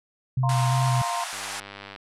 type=tone with vibrato; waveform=sine; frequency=127.4 Hz; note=C3; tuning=46 cents flat; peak=-20 dBFS; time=0.37-1.02 s; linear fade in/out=5 ms; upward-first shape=square; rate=2.9 Hz; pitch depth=21 cents each way
type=chord; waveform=sine; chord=F suspended fourth; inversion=none; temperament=equal; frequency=698.5 / 932.3 / 1046.5 Hz; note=F5 / Bb5 / C6; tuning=0 / 0 / 0 cents; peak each=-30 dBFS; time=0.43-1.24 s; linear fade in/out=5 ms
type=band-pass noise; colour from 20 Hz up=pink; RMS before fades=-34 dBFS; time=0.49-1.6 s; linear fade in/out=2 ms; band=690 to 11000 Hz; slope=48 dB/octave
type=click train; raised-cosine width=0.3 ms; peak=-23 dBFS; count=64; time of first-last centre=1.33-1.961 s; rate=99.8 Hz
effects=none